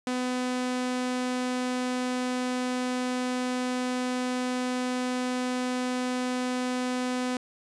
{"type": "tone", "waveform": "sawtooth", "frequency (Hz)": 251.4, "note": "B3", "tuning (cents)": 31, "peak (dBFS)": -23, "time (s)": [0.07, 7.37], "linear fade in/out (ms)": 2, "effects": ["resampled to 22050 Hz"]}